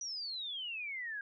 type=exponential sweep; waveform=sine; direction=down; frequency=5920 to 1600 Hz; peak=-38 dBFS; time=0.01-1.21 s; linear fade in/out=2 ms; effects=none